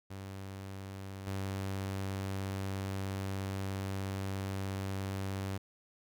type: tone with level steps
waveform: sawtooth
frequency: 96.9 Hz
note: G2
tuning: 20 cents flat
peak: -38 / -31 dBFS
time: 0.1-5.58 s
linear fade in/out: 10 ms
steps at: 1.27 s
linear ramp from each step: 2 ms
effects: none

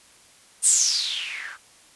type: noise with low-pass filter sweep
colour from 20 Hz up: violet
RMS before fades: -23 dBFS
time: 0.62-1.58 s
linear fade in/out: 50 ms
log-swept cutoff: 9100 to 1400 Hz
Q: 7.5
effects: white hiss -53 dBFS RMS until 1.95 s + resampled to 24000 Hz

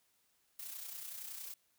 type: noise with amplitude modulation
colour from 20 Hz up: blue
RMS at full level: -44 dBFS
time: 0.59-1.54 s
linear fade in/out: 5 ms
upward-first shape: sine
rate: 30.7 Hz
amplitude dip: 50%
effects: white hiss -75 dBFS RMS until 1.78 s

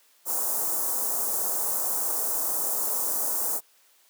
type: band-stop noise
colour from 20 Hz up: white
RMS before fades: -27 dBFS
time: 0.25-3.61 s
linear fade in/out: 50 ms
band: 1100 to 7100 Hz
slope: 24 dB/octave
effects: white hiss -61 dBFS RMS until 4.09 s + high-pass 400 Hz 12 dB/octave

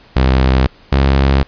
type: tone pair in turn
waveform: sawtooth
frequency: 65.1 / 67.88 Hz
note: C2 / C#2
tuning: -8 / -36 cents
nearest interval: minor second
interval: 72 cents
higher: second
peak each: -5 dBFS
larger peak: neither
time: 0.16-0.67 / 0.92-1.43 s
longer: neither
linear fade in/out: 5 ms
effects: pink hiss -45 dBFS RMS until 1.47 s + resampled to 11025 Hz

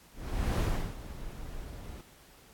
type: noise with ADSR envelope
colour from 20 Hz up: brown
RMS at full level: -26 dBFS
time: 0.13-2.01 s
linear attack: 470 ms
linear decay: 340 ms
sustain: -16 dB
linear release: 4 ms
effects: pink hiss -58 dBFS RMS until 2.53 s + AAC 64 kbps

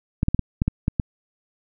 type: clicks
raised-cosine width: 5 ms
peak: -7 dBFS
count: 8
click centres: 0.231 / 0.284 / 0.346 / 0.393 / 0.619 / 0.68 / 0.881 / 0.998 s
effects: none

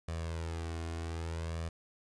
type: tone with flanger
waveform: sawtooth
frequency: 82.41 Hz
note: E2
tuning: in tune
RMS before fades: -38 dBFS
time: 0.08-1.69 s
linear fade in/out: 5 ms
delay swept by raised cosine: 1.7 to 2.8 ms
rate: 0.63 Hz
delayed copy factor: +0.6
effects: resampled to 22050 Hz + 11-bit

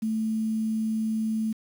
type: tone with quantisation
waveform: sine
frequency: 220 Hz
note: A3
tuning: in tune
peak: -24 dBFS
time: 0.02-1.53 s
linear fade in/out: 10 ms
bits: 8
effects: none

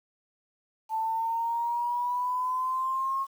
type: exponential sweep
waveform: sine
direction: up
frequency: 880 to 1086 Hz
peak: -26 dBFS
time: 0.89-3.27 s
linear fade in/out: 50 ms
effects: 9-bit

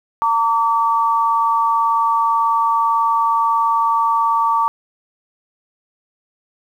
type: tone pair together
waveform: sine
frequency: 911 / 1149.3 Hz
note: A#5 / D6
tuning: -40 / -38 cents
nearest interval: major third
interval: 402 cents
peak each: -16 dBFS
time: 0.22-4.68 s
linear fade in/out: 0 ms
effects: 8-bit

